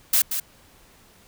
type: noise with echo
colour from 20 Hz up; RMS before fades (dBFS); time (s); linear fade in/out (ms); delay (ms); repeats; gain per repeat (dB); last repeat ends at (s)
blue; -18; 0.13-0.22; 5; 180; 1; -8; 0.4
effects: pink hiss -54 dBFS RMS until 1.27 s